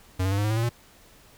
square tone with pitch steps, 92.5 / 95.87 / 99.37 / 102.99 / 106.75 / 110.64 / 114.67 / 118.85 Hz, F#2 / G2 / G2 / G#2 / G#2 / A2 / A#2 / A#2, 0 / -38 / +24 / -14 / +48 / +10 / -28 / +34 cents, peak -23 dBFS, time 0.19-0.694 s, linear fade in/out 10 ms, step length 63 ms, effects pink hiss -54 dBFS RMS until 1.37 s

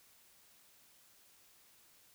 silence, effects white hiss -65 dBFS RMS until 2.14 s

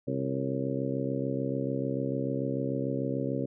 harmonic tone with a mistuned harmonic, 66.8 Hz, C2, 36 cents sharp, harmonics 2 / 3 / 4 / 5 / 6 / 7 / 8, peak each -34 / -38 / -33 / -38 / -38 / -37 / -37 dBFS, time 0.07-3.46 s, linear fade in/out 10 ms, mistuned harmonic 8, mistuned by +56 cents, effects none

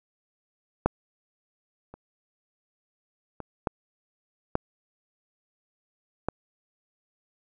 clicks, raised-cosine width 1 ms, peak -6 / -29 / -22 / -11 / -9 / -12 dBFS, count 6, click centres 0.86 / 1.94 / 3.403 / 3.672 / 4.554 / 6.286 s, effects none

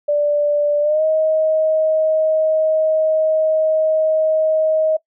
sine tone with pitch glide, 587 to 629.1 Hz, D5 to D#5, -1 to +19 cents, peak -13 dBFS, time 0.08-4.97 s, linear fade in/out 10 ms, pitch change +120 cents, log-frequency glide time 0.81-1.03 s, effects noise-tail reverb RT60 0.1 s tail -20 dB re dry

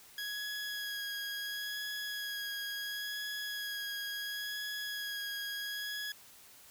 20% pulse tone with vibrato, 1661.2 Hz, G#6, in tune, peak -32 dBFS, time 0.18-6.12 s, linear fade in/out 2 ms, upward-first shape sine, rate 0.72 Hz, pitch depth 17 cents each way, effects white hiss -57 dBFS RMS until 6.7 s

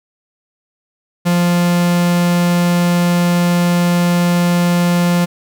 45% pulse tone, 174.61 Hz, F3, in tune, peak -11 dBFS, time 1.25-5.26 s, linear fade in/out 20 ms, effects none

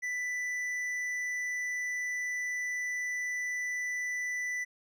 sine tone with hard clipping, 1984 Hz, B6, 7 cents sharp, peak -33 dBFS, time 0.02-4.65 s, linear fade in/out 20 ms, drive 6 dB, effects none

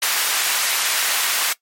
pink high-pass noise, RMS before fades -20 dBFS, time 0.02-1.53 s, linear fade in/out 5 ms, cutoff 1300 Hz, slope 12 dB/octave, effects noise-tail reverb RT60 0.1 s tail -19 dB re dry + MP3 64 kbps

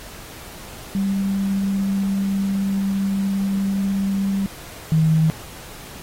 sine tone pair in turn, 196 / 158.75 Hz, G3 / D#3, 0 / +35 cents, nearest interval major third, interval 365 cents, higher first, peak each -18 / -13 dBFS, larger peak second, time 0.95-4.46 / 4.92-5.3 s, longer first, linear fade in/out 0 ms, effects pink hiss -39 dBFS RMS until 6.02 s + AAC 48 kbps

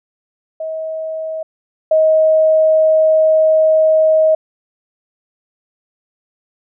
sine tone pair in turn, 637 / 630.8 Hz, D#5 / D#5, +41 / +24 cents, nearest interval unison, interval 17 cents, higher first, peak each -20 / -8 dBFS, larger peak second, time 0.6-1.43 / 1.91-4.35 s, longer second, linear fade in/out 5 ms, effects none

